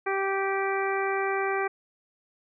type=harmonic tone; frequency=389.9 Hz; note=G4; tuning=9 cents flat; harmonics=1 / 2 / 3 / 4 / 5 / 6; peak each=-28 / -31 / -33 / -34 / -35 / -36 dBFS; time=0.06-1.68 s; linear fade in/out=10 ms; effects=none